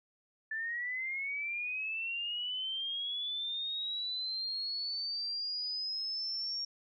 sine linear sweep, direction up, 1748 to 5560 Hz, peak -34 dBFS, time 0.51-6.65 s, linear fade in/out 5 ms, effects none

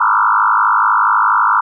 sine tone with frequency modulation, 1174.7 Hz, D6, in tune, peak -9 dBFS, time 0-1.61 s, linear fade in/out 10 ms, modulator 52.2 Hz, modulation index 4.9, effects none

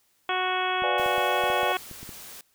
harmonic tone, 369.2 Hz, F#4, 4 cents flat, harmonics 1 / 2 / 3 / 4 / 5 / 6 / 7 / 8 / 9, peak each -33 / -29 / -30 / -32 / -36 / -36 / -34 / -42 / -34 dBFS, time 0.29-1.77 s, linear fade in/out 2 ms
clicks, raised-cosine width 3 ms, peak -29 dBFS, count 10, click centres 0.822 / 0.998 / 1.061 / 1.181 / 1.438 / 1.501 / 1.632 / 1.913 / 2.03 / 2.092 s
sine chord, B diminished seventh, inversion none, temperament equal, 493.9 / 587.3 / 698.5 / 830.6 Hz, B4 / D5 / F5 / Ab5, 0 / 0 / 0 / 0 cents, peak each -31 / -30 / -34 / -30 dBFS, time 0.83-1.73 s, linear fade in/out 10 ms
white noise, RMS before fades -43 dBFS, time 0.98-2.41 s, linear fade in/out 2 ms
effects white hiss -67 dBFS RMS until 2.54 s

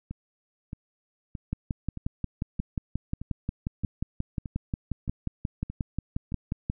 two click trains, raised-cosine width 5 ms, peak -16 / -23 dBFS, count 30 / 11, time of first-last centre 1.53-6.699 / 0.11-6.321 s, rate 5.61 / 1.61 Hz, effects none

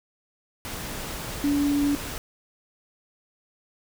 sine tone in noise, 286.7 Hz, D4, 42 cents flat, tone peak -20 dBFS, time 1.44-1.95 s, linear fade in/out 0 ms, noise pink, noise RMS -34 dBFS, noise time 0.65-2.18 s, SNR +11 dB, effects none

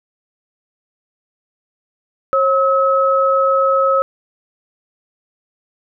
sine tone pair together, 540.8 / 1287 Hz, C#5 / E6, -43 / -42 cents, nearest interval octave + minor third, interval 1501 cents, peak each -14 dBFS, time 2.33-4.02 s, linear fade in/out 0 ms, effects none

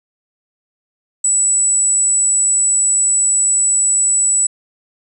sine tone, 7902 Hz, B8, in tune, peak -11 dBFS, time 1.24-4.47 s, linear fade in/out 5 ms, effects none

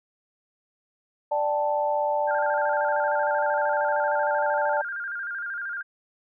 sine chord, D suspended fourth, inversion none, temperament equal with one note detuned, 589.4 / 784 / 880 Hz, D5 / G5 / A5, +6 / 0 / 0 cents, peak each -25 / -31 / -25 dBFS, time 1.31-4.82 s, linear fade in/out 10 ms
sine tone with vibrato, 1500 Hz, F#6, 23 cents sharp, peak -29 dBFS, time 2.27-5.83 s, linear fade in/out 20 ms, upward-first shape square, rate 13 Hz, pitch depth 99 cents each way
effects none

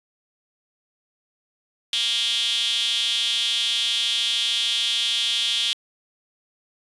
sawtooth tone with high-pass filter, 233.1 Hz, A#3, in tune, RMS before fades -23 dBFS, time 1.93-5.73 s, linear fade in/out 0 ms, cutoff 3300 Hz, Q 7.8, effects resampled to 24000 Hz

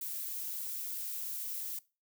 violet noise, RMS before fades -39 dBFS, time 0.01-1.79 s, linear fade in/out 5 ms, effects noise-tail reverb RT60 0.3 s tail -21 dB re dry

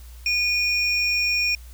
triangle tone pair together, 2453 / 5507 Hz, D#7 / F8, -25 / -25 cents, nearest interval octave + major second, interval 1400 cents, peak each -19 / -24 dBFS, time 0.26-1.55 s, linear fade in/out 2 ms, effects added 60 Hz sine -39 dBFS peak until 1.73 s + white hiss -52 dBFS RMS until 1.73 s

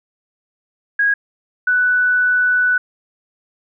sine tone pair in turn, 1646 / 1487.7 Hz, G#6 / F#6, -16 / +9 cents, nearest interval major second, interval 175 cents, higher first, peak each -12 dBFS, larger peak neither, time 0.99-1.14 / 1.67-2.78 s, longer second, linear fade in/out 5 ms, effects none

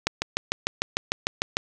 click train, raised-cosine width 0.2 ms, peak -5 dBFS, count 11, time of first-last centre 0.07-1.569 s, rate 6.67 Hz, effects none

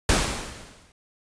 pink noise with exponential decay, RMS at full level -18 dBFS, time 0.09-0.92 s, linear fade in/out 2 ms, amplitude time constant 180 ms, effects resampled to 22050 Hz

